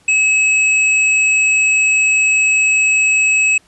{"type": "tone", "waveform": "square", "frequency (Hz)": 2575, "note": "E7", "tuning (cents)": -41, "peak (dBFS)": -11, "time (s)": [0.08, 3.58], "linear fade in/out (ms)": 5, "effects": ["pink hiss -52 dBFS RMS until 3.67 s", "resampled to 24000 Hz"]}